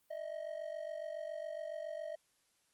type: ring-modulated tone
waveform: triangle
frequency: 629 Hz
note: D#5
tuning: 19 cents sharp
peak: -35 dBFS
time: 0.1-2.16 s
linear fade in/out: 10 ms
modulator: 23.6 Hz
effects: white hiss -75 dBFS RMS until 2.73 s + Opus 32 kbps